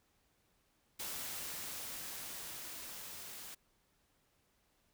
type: noise with level ramp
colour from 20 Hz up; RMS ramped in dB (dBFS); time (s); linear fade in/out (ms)
white; -42 to -49; 0.99-3.55; 10
effects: pink hiss -75 dBFS RMS until 4.93 s